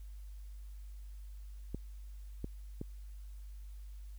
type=clicks; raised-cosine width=3 ms; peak=-26 dBFS; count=3; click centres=1.746 / 2.444 / 2.814 s; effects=added 50 Hz sine -45 dBFS peak until 4.18 s + white hiss -69 dBFS RMS until 4.18 s